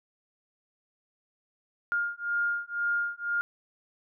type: beating tone pair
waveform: sine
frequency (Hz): 1411 / 1413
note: F6 / F6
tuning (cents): +17 / +20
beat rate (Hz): 2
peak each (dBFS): -30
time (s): 1.92-3.41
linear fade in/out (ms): 0
effects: none